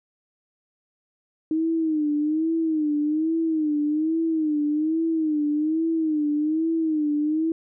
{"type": "tone with vibrato", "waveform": "sine", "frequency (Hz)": 311.1, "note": "D#4", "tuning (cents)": 0, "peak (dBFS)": -20, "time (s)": [1.51, 7.52], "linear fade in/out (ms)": 2, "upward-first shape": "sine", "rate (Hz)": 1.2, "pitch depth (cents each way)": 92, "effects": []}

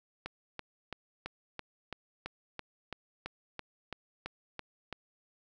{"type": "click train", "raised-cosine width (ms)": 0.3, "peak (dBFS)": -22, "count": 15, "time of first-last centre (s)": [0.26, 4.927], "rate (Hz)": 3, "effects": []}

